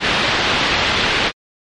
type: low-pass noise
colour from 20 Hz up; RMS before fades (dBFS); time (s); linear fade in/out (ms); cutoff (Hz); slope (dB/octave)
white; -17; 0-1.32; 50; 3700; 24
effects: MP3 48 kbps